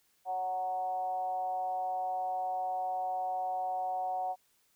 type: tone with frequency modulation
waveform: sine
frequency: 740 Hz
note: F#5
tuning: in tune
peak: -31 dBFS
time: 0.25-4.36 s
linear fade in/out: 50 ms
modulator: 184 Hz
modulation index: 0.53
effects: white hiss -71 dBFS RMS until 4.75 s